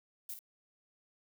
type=noise with echo; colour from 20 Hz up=violet; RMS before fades=-42 dBFS; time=0.29-0.34 s; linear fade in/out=2 ms; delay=51 ms; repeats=1; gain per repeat=-8 dB; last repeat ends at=0.391 s; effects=none

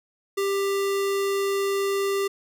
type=tone; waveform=square; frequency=395.3 Hz; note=G4; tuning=15 cents sharp; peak=-23 dBFS; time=0.37-2.28 s; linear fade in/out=10 ms; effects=none

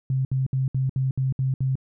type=tone bursts; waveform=sine; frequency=132.1 Hz; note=C3; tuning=17 cents sharp; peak=-20 dBFS; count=8; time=0.1-1.755 s; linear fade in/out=2 ms; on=150 ms; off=65 ms; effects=none

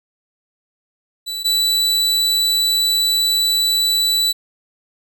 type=tone pair in turn; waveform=40% pulse; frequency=3961 / 3961 Hz; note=B7 / B7; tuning=+4 / +4 cents; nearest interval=unison; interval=0 cents; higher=neither; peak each=-22 / -13 dBFS; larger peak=second; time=1.26-1.44 / 1.44-4.33 s; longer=second; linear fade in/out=20 ms; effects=none

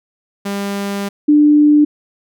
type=tone pair in turn; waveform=sawtooth / sine; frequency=200 / 297 Hz; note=G3 / D4; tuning=+35 / +20 cents; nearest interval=perfect fifth; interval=685 cents; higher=second; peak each=-15 / -6 dBFS; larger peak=second; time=0.45-1.09 / 1.28-1.85 s; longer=first; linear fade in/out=10 ms; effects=none

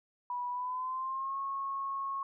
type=tone with pitch glide; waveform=sine; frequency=980 to 1093.7 Hz; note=B5 to C#6; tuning=-14 to -24 cents; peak=-33 dBFS; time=0.3-2.23 s; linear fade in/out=2 ms; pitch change=+190 cents; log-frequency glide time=0.5-1.38 s; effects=none

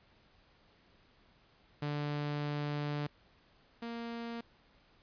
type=tone pair in turn; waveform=sawtooth; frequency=146.83 / 233.1 Hz; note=D3 / A#3; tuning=0 / 0 cents; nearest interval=minor sixth; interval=800 cents; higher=second; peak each=-30 / -35 dBFS; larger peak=first; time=1.82-3.07 / 3.82-4.41 s; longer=first; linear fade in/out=5 ms; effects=pink hiss -66 dBFS RMS until 5.02 s + resampled to 11025 Hz

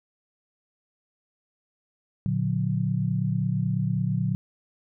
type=chord; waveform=sine; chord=Bb augmented; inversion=none; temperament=just; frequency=116.54 / 145.68 / 182.1 Hz; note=Bb2 / D3 / F#3; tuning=0 / -14 / -27 cents; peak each=-27 dBFS; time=2.26-4.35 s; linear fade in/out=0 ms; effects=none

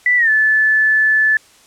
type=tone with pitch glide; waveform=sine; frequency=1975.5 to 1739.8 Hz; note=B6 to A6; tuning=0 to -20 cents; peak=-10 dBFS; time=0.06-1.37 s; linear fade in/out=2 ms; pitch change=-220 cents; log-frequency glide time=0.17-0.3 s; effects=white hiss -48 dBFS RMS until 1.66 s + low-pass 9000 Hz 12 dB/octave

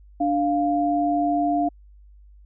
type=tone pair together; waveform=sine; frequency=293.5 / 698.5 Hz; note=D4 / F5; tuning=-1 / 0 cents; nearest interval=octave + minor third; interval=1501 cents; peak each=-22 / -21 dBFS; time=0.2-1.69 s; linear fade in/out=10 ms; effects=added 50 Hz sine -46 dBFS peak until 2.45 s

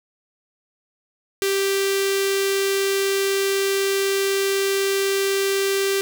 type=tone with notch filter; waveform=sawtooth; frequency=392 Hz; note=G4; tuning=in tune; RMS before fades=-21 dBFS; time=1.42-6.01 s; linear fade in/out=0 ms; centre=840 Hz; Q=0.56; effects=none

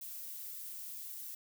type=noise with flanger; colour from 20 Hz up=violet; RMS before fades=-45 dBFS; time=0.01-1.35 s; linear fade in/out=5 ms; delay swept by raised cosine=1.4 to 6 ms; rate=1.9 Hz; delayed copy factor=+0.5; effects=none

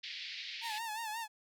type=band-pass noise; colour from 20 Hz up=white; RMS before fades=-44 dBFS; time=0.03-0.79 s; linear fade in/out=10 ms; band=1900 to 4700 Hz; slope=48 dB/octave
type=tone with vibrato; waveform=sawtooth; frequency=886 Hz; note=A5; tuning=12 cents sharp; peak=-34 dBFS; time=0.61-1.28 s; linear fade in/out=50 ms; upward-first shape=sine; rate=5.6 Hz; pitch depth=84 cents each way
effects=none

